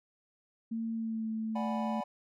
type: tone with pitch glide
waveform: sine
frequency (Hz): 226.5 to 220.9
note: A#3 to A3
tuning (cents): -50 to +7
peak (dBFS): -32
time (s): 0.71-2.01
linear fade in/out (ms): 10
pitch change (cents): -43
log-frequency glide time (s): 0.93-1.29
type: chord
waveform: triangle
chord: G# half-diminished seventh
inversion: second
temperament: equal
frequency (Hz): 587.3 / 740 / 830.6 / 987.8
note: D5 / F#5 / G#5 / B5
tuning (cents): 0 / 0 / 0 / 0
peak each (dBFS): -38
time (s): 1.55-2.04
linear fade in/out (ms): 10
effects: none